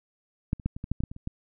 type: clicks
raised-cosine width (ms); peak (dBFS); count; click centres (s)
5; -13 / -30 / -14 / -24 / -22 / -14 / -18 / -16 / -26 / -30 / -19; 11; 0.531 / 0.598 / 0.66 / 0.765 / 0.841 / 0.916 / 1.005 / 1.037 / 1.115 / 1.164 / 1.274
effects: none